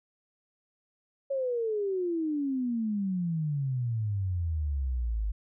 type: exponential sweep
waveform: sine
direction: down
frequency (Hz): 556 to 50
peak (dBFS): -27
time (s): 1.3-5.32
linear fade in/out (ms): 10
effects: none